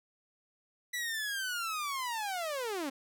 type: linear sweep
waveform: sawtooth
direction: down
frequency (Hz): 1975.5 to 258.1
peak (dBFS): -30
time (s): 0.93-2.9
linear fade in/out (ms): 10
effects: none